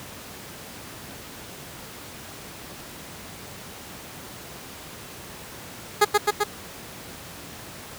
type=tone with echo; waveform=15% pulse; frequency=415.3 Hz; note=G#4; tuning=in tune; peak=-7 dBFS; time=6.01-6.05 s; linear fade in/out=10 ms; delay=130 ms; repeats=3; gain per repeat=-2 dB; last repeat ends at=6.44 s; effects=pink hiss -40 dBFS RMS until 7.98 s + high-pass 80 Hz 12 dB/octave